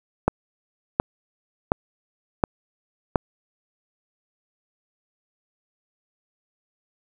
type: click train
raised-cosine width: 1 ms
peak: -3 dBFS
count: 5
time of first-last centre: 0.28-3.158 s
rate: 1.39 Hz
effects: 7-bit